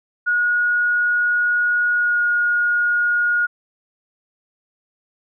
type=tone with pitch glide; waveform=sine; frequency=1448 to 1436.3 Hz; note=F#6 to F6; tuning=-38 to +48 cents; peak=-15 dBFS; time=0.26-3.47 s; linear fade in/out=20 ms; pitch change=-14 cents; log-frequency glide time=1.95-2.22 s; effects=none